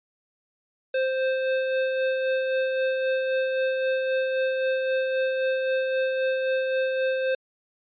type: tone with tremolo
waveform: square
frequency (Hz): 523.3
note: C5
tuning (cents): 0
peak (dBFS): -22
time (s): 0.94-7.35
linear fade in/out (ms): 5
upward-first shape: sine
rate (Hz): 3.8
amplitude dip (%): 30
effects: resampled to 8000 Hz